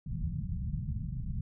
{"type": "low-pass noise", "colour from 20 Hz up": "white", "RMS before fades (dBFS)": -35, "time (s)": [0.06, 1.41], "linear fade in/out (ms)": 5, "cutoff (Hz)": 180, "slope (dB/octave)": 48, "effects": []}